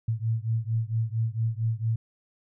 sine beating tone pair, 111 / 115.4 Hz, A2 / A#2, +16 / -17 cents, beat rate 4.4 Hz, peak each -27 / -28 dBFS, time 0.08-1.96 s, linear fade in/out 5 ms, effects none

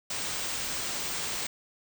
white band-stop noise, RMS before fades -33 dBFS, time 0.1-1.47 s, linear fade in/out 5 ms, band 9200 to 16000 Hz, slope 96 dB/octave, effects none

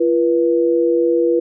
sine tone pair together, 341.9 / 485.1 Hz, F4 / B4, -37 / -31 cents, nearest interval tritone, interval 606 cents, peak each -15 dBFS, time 0-1.4 s, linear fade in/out 10 ms, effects none

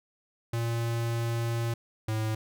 square tone pair in turn, 116.4 / 109.53 Hz, A#2 / A2, -2 / -7 cents, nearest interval minor second, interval 105 cents, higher first, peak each -28 dBFS, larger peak neither, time 0.53-1.74 / 2.08-2.35 s, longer first, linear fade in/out 5 ms, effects none

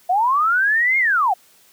sine linear two-way sweep, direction up then down, 691 to 2161 to 691 Hz, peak -14 dBFS, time 0.09-1.34 s, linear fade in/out 10 ms, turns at 0.98 s, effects white hiss -53 dBFS RMS until 1.72 s + high-pass 100 Hz 12 dB/octave

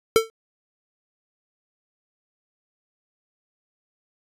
square tone with exponential decay, 447.7 Hz, A4, 30 cents sharp, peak -10 dBFS, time 0.16-0.3 s, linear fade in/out 0 ms, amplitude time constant 29 ms, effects resampled to 32000 Hz

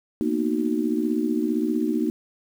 sine chord, B major seventh, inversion third, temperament just, 231.5 / 246.9 / 308.7 / 370.4 Hz, A#3 / B3 / D#4 / F#4, -12 / 0 / -14 / +2 cents, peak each -26 / -29 / -24 / -29 dBFS, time 0.21-2.1 s, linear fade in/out 0 ms, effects 8-bit

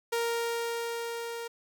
sawtooth tone with level ramp, 466.2 Hz, A#4, in tune, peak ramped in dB -23 to -32 dBFS, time 0.12-1.48 s, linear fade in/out 10 ms, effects none

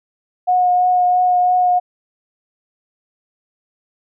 sine tone with vibrato, 724 Hz, F#5, 38 cents flat, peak -11 dBFS, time 0.47-1.8 s, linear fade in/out 20 ms, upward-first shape triangle, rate 3 Hz, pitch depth 15 cents each way, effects none

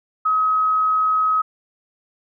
sine tone, 1272 Hz, D#6, 38 cents sharp, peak -15 dBFS, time 0.25-1.42 s, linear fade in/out 10 ms, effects none

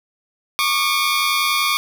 15% pulse tone pair together, 1108.7 / 1199.2 Hz, C#6 / D6, 0 / +36 cents, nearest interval minor second, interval 136 cents, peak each -13 dBFS, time 0.59-1.77 s, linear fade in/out 0 ms, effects none

